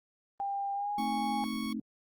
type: tone with pitch glide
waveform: sine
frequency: 797 to 824.2 Hz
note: G5 to G#5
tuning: +28 to -13 cents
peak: -31 dBFS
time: 0.4-1.44 s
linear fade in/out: 0 ms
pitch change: +59 cents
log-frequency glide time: 0.74-0.91 s
type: tone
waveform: 15% pulse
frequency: 1108.7 Hz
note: C#6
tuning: in tune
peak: -34 dBFS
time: 0.98-1.73 s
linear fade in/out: 5 ms
type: chord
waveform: sine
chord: A diminished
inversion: none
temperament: equal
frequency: 220 / 261.6 / 311.1 Hz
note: A3 / C4 / Eb4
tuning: 0 / 0 / 0 cents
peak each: -35 / -38 / -40 dBFS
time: 0.98-1.8 s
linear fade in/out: 5 ms
effects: Opus 24 kbps